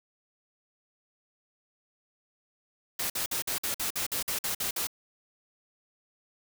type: noise bursts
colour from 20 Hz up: white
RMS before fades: -31 dBFS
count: 12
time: 2.99-4.871 s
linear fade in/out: 5 ms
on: 110 ms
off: 51 ms
effects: none